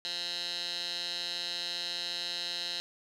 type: tone with band-pass filter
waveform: 15% pulse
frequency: 174.61 Hz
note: F3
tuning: in tune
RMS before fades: -36 dBFS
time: 0.05-2.8 s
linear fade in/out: 0 ms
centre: 4000 Hz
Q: 5.1
effects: none